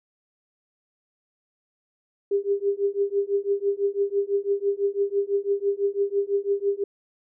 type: tone with tremolo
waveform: sine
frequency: 400.6 Hz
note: G4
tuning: 38 cents sharp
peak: -17 dBFS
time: 2.31-6.84 s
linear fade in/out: 5 ms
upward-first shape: triangle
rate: 6 Hz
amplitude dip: 100%
effects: none